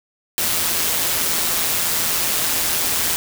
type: noise with amplitude modulation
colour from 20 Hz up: white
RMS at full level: -18 dBFS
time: 0.38-3.16 s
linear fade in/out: 0 ms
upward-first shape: sine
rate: 166 Hz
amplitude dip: 45%
effects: none